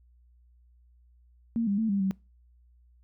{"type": "tone with pitch steps", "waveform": "sine", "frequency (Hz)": [230, 200.1, 222.4, 198.9, 191.7], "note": ["A#3", "G3", "A3", "G3", "G3"], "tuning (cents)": [-23, 36, 19, 25, -38], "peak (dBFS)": -24, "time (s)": [1.56, 2.11], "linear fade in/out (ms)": 0, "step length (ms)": 110, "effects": ["noise-tail reverb RT60 0.3 s tail -25 dB re dry", "added 60 Hz sine -57 dBFS peak until 3.03 s"]}